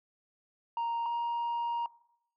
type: tone pair in turn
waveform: sine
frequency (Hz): 932.3 / 941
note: A#5 / A#5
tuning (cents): 0 / +16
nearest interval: unison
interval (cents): 16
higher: second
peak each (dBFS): -27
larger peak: neither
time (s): 0.77-1.06 / 1.06-1.86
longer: second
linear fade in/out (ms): 2
effects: noise-tail reverb RT60 0.7 s tail -21 dB re dry + tanh soft clip ceiling -29 dBFS